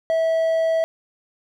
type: tone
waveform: triangle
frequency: 651 Hz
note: E5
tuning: 22 cents flat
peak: -15 dBFS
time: 0.1-0.84 s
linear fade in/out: 0 ms
effects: none